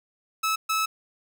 sawtooth tone bursts at uneven times, 1300 Hz, E6, 24 cents flat, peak -19 dBFS, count 2, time 0.43-0.56 / 0.69-0.86 s, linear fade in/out 10 ms, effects none

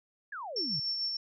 sine exponential sweep, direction down, 1750 to 127.5 Hz, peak -37 dBFS, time 0.32-0.8 s, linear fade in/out 5 ms
sine tone with tremolo, 5430 Hz, F8, 50 cents flat, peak -29 dBFS, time 0.56-1.17 s, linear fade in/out 5 ms, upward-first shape sine, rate 6.7 Hz, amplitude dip 35%
effects none

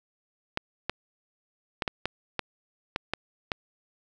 clicks, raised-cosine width 0.3 ms, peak -11 dBFS, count 9, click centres 0.574 / 0.896 / 1.822 / 1.878 / 2.056 / 2.393 / 2.961 / 3.136 / 3.518 s, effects none

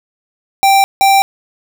square tone pair in turn, 784 / 784 Hz, G5 / G5, 0 / 0 cents, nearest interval unison, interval 0 cents, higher neither, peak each -7 dBFS, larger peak neither, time 0.63-0.84 / 1.01-1.22 s, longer neither, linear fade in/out 0 ms, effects none

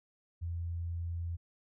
sine tone, 85 Hz, F2, 46 cents flat, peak -34 dBFS, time 0.41-1.37 s, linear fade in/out 20 ms, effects none

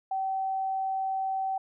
sine tone, 768 Hz, G5, 36 cents flat, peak -27 dBFS, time 0.11-1.58 s, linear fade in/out 5 ms, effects none

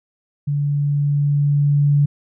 sine tone with level ramp, 144.2 Hz, D3, 31 cents flat, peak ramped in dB -17 to -11 dBFS, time 0.47-2.06 s, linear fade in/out 10 ms, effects none

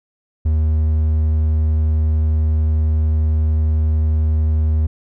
triangle tone, 77.78 Hz, D#2, in tune, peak -11 dBFS, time 0.45-4.87 s, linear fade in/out 10 ms, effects none

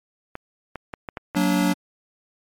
clicks, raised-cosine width 0.5 ms, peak -16 dBFS, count 6, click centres 0.354 / 0.757 / 0.938 / 1.088 / 1.172 / 1.348 s
square chord, Gb augmented, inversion none, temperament just, 185 / 231.2 / 289.1 Hz, Gb3 / Bb3 / D4, 0 / -14 / -27 cents, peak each -22 / -27 / -22 dBFS, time 1.35-1.74 s, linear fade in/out 20 ms
effects MP3 64 kbps

